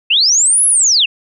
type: linear two-way sweep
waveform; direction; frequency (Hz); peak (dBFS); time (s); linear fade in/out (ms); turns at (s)
sine; up then down; 2535 to 11000 to 2535; -8; 0.1-1.06; 10; 0.66
effects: none